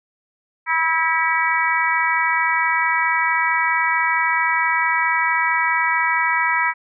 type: harmonic tone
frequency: 324.5 Hz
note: E4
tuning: 27 cents flat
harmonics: 3 / 4 / 5 / 6 / 7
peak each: -21 / -24 / -25 / -21 / -23 dBFS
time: 0.66-6.74 s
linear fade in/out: 50 ms
effects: none